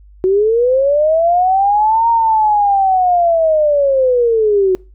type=linear two-way sweep; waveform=sine; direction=up then down; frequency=366.1 to 932.3 to 366.1 Hz; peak=-9 dBFS; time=0.24-4.75 s; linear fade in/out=0 ms; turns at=2.09 s; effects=noise-tail reverb RT60 0.3 s tail -24 dB re dry + added 50 Hz sine -39 dBFS peak until 4.94 s